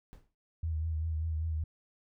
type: noise with exponential decay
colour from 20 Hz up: brown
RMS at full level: -47 dBFS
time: 0.13-0.35 s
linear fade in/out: 0 ms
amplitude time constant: 46 ms
type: tone with vibrato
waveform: sine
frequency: 79.8 Hz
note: D#2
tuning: 44 cents sharp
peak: -30 dBFS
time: 0.63-1.64 s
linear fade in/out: 5 ms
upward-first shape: triangle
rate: 5.1 Hz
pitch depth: 55 cents each way
effects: none